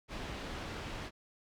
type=low-pass noise; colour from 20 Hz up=pink; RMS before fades=-42 dBFS; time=0.08-1.11 s; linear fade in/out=50 ms; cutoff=4000 Hz; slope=12 dB/octave; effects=none